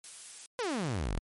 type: noise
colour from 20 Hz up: blue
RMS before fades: -44 dBFS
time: 0.04-0.46 s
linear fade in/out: 0 ms
type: exponential sweep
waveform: sawtooth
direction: down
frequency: 523.3 to 34.65 Hz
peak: -27 dBFS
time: 0.59-1.19 s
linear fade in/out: 0 ms
effects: MP3 48 kbps